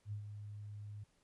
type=tone with ADSR envelope; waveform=sine; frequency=103.83 Hz; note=G#2; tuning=in tune; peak=-38 dBFS; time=0.05-1.04 s; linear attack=70 ms; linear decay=98 ms; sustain=-7 dB; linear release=8 ms; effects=pink hiss -75 dBFS RMS until 1.23 s + resampled to 24000 Hz